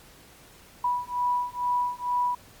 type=beating tone pair; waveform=sine; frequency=980 / 982.2 Hz; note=B5 / B5; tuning=-14 / -10 cents; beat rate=2.2 Hz; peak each=-27 dBFS; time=0.84-2.35 s; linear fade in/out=5 ms; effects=pink hiss -52 dBFS RMS until 2.6 s + MP3 96 kbps